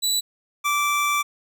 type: tone pair in turn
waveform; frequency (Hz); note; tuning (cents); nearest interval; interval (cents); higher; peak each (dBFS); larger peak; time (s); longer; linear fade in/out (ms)
25% pulse; 3951 / 1166.9; B7 / D6; 0 / -11; octave + major sixth; 2111; first; -16; neither; 0.02-0.21 / 0.64-1.23; second; 20
effects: none